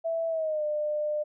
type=tone with pitch glide; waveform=sine; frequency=659 to 600.8 Hz; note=E5 to D5; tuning=-1 to +39 cents; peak=-26 dBFS; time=0.04-1.24 s; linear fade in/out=20 ms; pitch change=-160 cents; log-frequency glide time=0.28-0.64 s; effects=none